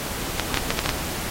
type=clicks; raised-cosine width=0.2 ms; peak=-3 dBFS; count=7; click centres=0.397 / 0.543 / 0.573 / 0.705 / 0.791 / 0.86 / 0.892 s; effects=pink hiss -30 dBFS RMS until 1.3 s + AAC 48 kbps